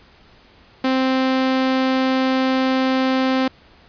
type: tone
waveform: sawtooth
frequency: 261.6 Hz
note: C4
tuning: in tune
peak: -12 dBFS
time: 0.84-3.48 s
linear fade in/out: 5 ms
effects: pink hiss -50 dBFS RMS until 3.88 s + resampled to 11025 Hz